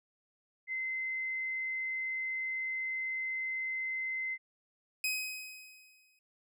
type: tone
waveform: sine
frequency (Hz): 2062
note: C7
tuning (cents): -26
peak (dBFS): -33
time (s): 0.67-4.38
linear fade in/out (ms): 50
type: tone with exponential decay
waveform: sawtooth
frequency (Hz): 2524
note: D#7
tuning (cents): +24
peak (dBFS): -26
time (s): 5.04-6.19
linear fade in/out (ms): 2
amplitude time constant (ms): 250
effects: none